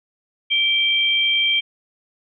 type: tone pair together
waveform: sine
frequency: 2327 / 3178 Hz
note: D7 / G7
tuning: -17 / +23 cents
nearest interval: perfect fourth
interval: 540 cents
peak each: -20 / -17 dBFS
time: 0.5-1.61 s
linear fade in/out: 20 ms
effects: none